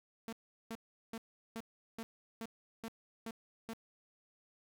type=tone bursts; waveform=sawtooth; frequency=226.3 Hz; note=A3; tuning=49 cents sharp; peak=-37 dBFS; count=9; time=0.28-3.734 s; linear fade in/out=0 ms; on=46 ms; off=380 ms; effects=none